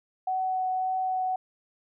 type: tone with vibrato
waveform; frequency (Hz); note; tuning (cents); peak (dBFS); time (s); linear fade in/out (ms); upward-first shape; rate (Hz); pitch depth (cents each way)
sine; 748; F#5; +19; -25; 0.27-1.36; 5; triangle; 1.8; 10
effects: none